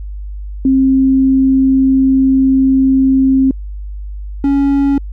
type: tone pair in turn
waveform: sine / triangle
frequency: 265.6 / 278.7 Hz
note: C4 / C#4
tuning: +26 / +9 cents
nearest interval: minor second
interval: 83 cents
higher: second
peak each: -7 dBFS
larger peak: neither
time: 0.65-3.51 / 4.44-4.98 s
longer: first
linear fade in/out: 2 ms
effects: added 50 Hz sine -22 dBFS peak until 5.12 s